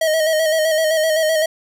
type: tone with vibrato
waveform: square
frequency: 632 Hz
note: D#5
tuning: 27 cents sharp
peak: -15 dBFS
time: 0.01-1.46 s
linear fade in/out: 5 ms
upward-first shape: square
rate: 7.8 Hz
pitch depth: 37 cents each way
effects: none